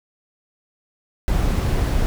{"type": "noise", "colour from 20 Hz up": "brown", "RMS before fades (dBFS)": -19, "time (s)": [1.28, 2.06], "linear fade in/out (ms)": 0, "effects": []}